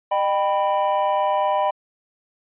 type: chord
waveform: triangle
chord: Eb augmented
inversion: none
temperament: equal with one note detuned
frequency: 608.7 / 784 / 987.8 Hz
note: Eb5 / G5 / B5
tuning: -38 / 0 / 0 cents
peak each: -20 dBFS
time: 0.11-1.71 s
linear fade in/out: 10 ms
effects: tanh soft clip ceiling -7 dBFS + resampled to 8000 Hz